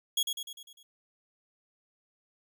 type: tone with echo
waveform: sawtooth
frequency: 3322 Hz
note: G#7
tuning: in tune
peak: -22 dBFS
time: 0.17-0.23 s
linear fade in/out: 5 ms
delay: 100 ms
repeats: 6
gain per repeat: -5 dB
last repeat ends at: 0.83 s
effects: none

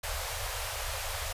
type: band-stop noise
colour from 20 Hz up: pink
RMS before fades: -35 dBFS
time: 0.03-1.33 s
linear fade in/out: 10 ms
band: 100 to 490 Hz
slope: 48 dB/octave
effects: resampled to 32000 Hz

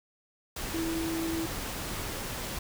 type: tone in noise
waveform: sine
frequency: 327.5 Hz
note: E4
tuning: 11 cents flat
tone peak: -30 dBFS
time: 0.74-1.46 s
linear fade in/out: 5 ms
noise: pink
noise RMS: -36 dBFS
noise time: 0.56-2.59 s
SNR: +3 dB
effects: none

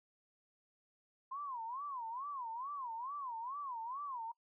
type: tone with vibrato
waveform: sine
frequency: 1023 Hz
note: C6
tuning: 39 cents flat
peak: -40 dBFS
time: 1.31-4.32 s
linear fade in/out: 10 ms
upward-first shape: sine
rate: 2.3 Hz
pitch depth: 230 cents each way
effects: noise-tail reverb RT60 0.1 s tail -24 dB re dry

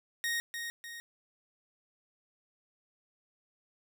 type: tone with echo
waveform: sawtooth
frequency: 1866 Hz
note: A#6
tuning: 1 cent sharp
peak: -27 dBFS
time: 0.24-0.4 s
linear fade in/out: 0 ms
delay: 300 ms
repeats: 2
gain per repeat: -6 dB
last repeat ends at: 1 s
effects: none

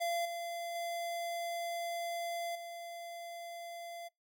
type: tone with level steps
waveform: square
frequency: 685 Hz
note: F5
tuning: 34 cents flat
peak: -33 / -39 / -37 / -44 dBFS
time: 0-4.09 s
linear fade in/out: 20 ms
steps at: 0.25 / 0.75 / 2.55 s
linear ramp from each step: 5 ms
effects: noise-tail reverb RT60 0.2 s tail -26 dB re dry

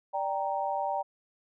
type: chord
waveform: sine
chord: G minor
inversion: second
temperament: equal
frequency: 587.3 / 784 / 932.3 Hz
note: D5 / G5 / Bb5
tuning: 0 / 0 / 0 cents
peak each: -34 / -31 / -33 dBFS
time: 0.13-1.03 s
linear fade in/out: 20 ms
effects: none

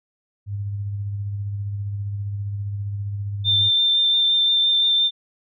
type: tone with tremolo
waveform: sine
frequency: 101.1 Hz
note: G#2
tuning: 46 cents flat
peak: -23 dBFS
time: 0.46-3.71 s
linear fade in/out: 50 ms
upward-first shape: sine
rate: 15 Hz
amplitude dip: 30%
type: tone with vibrato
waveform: sine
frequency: 3581 Hz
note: A7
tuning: 30 cents sharp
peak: -15 dBFS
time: 3.44-5.11 s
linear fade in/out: 50 ms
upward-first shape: triangle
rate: 5.8 Hz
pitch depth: 14 cents each way
effects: none

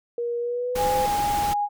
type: tone with pitch glide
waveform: sine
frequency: 474.8 to 511.8 Hz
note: A#4 to C5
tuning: +32 to -38 cents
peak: -24 dBFS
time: 0.18-1.06 s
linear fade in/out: 2 ms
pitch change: +130 cents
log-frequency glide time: 0.39-0.94 s
type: noise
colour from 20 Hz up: pink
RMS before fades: -31 dBFS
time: 0.75-1.54 s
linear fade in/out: 10 ms
type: tone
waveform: sine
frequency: 823 Hz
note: G#5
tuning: 16 cents flat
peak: -21 dBFS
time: 0.76-1.69 s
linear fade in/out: 50 ms
effects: none

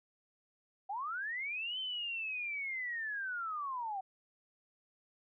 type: linear two-way sweep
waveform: sine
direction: up then down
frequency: 746 to 3100 to 746 Hz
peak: -36 dBFS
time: 0.89-4.01 s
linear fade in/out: 10 ms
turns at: 1.79 s
effects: none

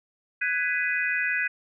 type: chord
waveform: sine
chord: G# minor seventh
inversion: third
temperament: just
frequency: 1495.1 / 1661.2 / 1993.5 / 2492 Hz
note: F#6 / G#6 / B6 / D#7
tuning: +18 / 0 / +16 / +2 cents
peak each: -29 dBFS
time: 0.41-1.48 s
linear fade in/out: 10 ms
effects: none

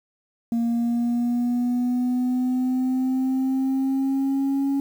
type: linear sweep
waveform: sine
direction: up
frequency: 232.3 to 277.2 Hz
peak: -17 dBFS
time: 0.52-4.8 s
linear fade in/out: 2 ms
effects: tanh soft clip ceiling -19 dBFS + 8-bit

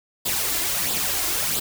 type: noise with flanger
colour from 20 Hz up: white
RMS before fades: -24 dBFS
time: 0.25-1.6 s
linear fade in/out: 10 ms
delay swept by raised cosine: 0.24 to 2.94 ms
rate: 1.5 Hz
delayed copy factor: +0.55
effects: none

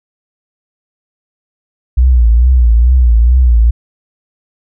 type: tone with vibrato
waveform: sine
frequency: 60 Hz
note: B1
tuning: 49 cents flat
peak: -4 dBFS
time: 1.97-3.71 s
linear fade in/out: 10 ms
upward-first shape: triangle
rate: 2.3 Hz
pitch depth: 140 cents each way
effects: none

